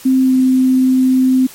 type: tone with pitch glide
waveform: sine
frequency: 261.2 to 258.6 Hz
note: C4 to C4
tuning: -3 to -20 cents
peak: -8 dBFS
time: 0.05-1.47 s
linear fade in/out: 10 ms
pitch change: -17 cents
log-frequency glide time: 0.23-0.32 s
effects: white hiss -37 dBFS RMS until 1.54 s + MP3 64 kbps